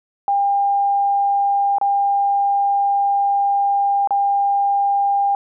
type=tone with dropouts; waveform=sine; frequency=801 Hz; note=G5; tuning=37 cents sharp; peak=-14 dBFS; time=0.28-5.35 s; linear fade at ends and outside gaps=1 ms; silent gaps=1.784-1.813 / 4.074-4.107 s; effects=none

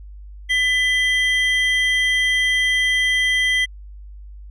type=tone pair together; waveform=triangle; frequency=2000 / 3190 Hz; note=B6 / G7; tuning=+21 / +30 cents; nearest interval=minor sixth; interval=809 cents; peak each=-15 / -20 dBFS; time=0.49-3.66 s; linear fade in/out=20 ms; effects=added 50 Hz sine -35 dBFS peak until 4.5 s + resampled to 32000 Hz

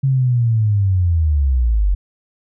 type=linear sweep; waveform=sine; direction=down; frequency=137.2 to 44.89 Hz; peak=-12 dBFS; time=0.03-1.95 s; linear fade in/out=10 ms; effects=none

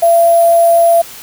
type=tone with sample-and-hold; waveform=sine; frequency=677 Hz; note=E5; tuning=46 cents sharp; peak=-5 dBFS; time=0.02-1.02 s; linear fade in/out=10 ms; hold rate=11025 Hz; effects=white hiss -32 dBFS RMS until 1.22 s

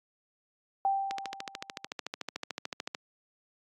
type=tone with exponential decay; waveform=sine; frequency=784 Hz; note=G5; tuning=in tune; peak=-23 dBFS; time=0.85-1.87 s; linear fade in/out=1 ms; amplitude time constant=220 ms
type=click train; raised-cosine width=0.2 ms; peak=-17 dBFS; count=26; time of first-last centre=1.11-2.948 s; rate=13.6 Hz
effects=high-pass 200 Hz 12 dB/octave + AAC 48 kbps

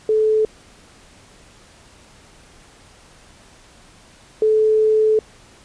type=tone pair in turn; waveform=sine; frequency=433.9 / 433.9 Hz; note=A4 / A4; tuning=-24 / -24 cents; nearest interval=unison; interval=0 cents; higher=neither; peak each=-13 / -12 dBFS; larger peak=second; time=0.09-0.45 / 4.42-5.19 s; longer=second; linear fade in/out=2 ms; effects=pink hiss -48 dBFS RMS until 5.64 s + resampled to 22050 Hz

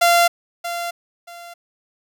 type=tone with echo; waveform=sawtooth; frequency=690 Hz; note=F5; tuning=21 cents flat; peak=-8 dBFS; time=0.01-0.28 s; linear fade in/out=10 ms; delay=630 ms; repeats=2; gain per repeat=-12 dB; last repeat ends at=1.54 s; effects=none

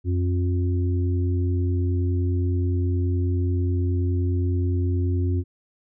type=harmonic tone; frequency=89.5 Hz; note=F2; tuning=43 cents sharp; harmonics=1 / 3 / 4; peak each=-20 / -30 / -32 dBFS; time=0.04-5.44 s; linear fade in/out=50 ms; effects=none

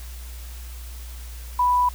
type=tone; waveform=sine; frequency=987.8 Hz; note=B5; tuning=in tune; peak=-16 dBFS; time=1.59-1.89 s; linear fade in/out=5 ms; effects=added 60 Hz sine -34 dBFS peak until 1.94 s + white hiss -45 dBFS RMS until 1.94 s

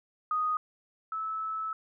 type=tone pair in turn; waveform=sine; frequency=1244 / 1304.7 Hz; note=D#6 / E6; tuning=-1 / -18 cents; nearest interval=minor second; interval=83 cents; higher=second; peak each=-26 / -31 dBFS; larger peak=first; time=0.31-0.57 / 1.12-1.73 s; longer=second; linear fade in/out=2 ms; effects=none

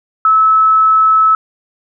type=tone; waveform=sine; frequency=1300 Hz; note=E6; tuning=24 cents flat; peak=-6 dBFS; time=0.25-1.35 s; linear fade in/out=2 ms; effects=none

